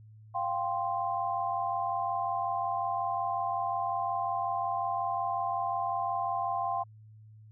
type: chord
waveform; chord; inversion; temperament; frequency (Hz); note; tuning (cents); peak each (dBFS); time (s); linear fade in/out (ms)
sine; F suspended second; none; equal; 698.5 / 784 / 1046.5; F5 / G5 / C6; 0 / 0 / 0; -33; 0.34-6.84; 20
effects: added 108 Hz sine -50 dBFS peak until 7.51 s